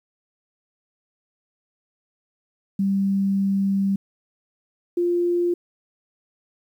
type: tone pair in turn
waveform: sine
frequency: 196 / 349.2 Hz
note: G3 / F4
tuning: 0 / 0 cents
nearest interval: minor seventh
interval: 1000 cents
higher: second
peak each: -18 dBFS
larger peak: neither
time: 2.79-3.96 / 4.97-5.54 s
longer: first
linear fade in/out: 5 ms
effects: 9-bit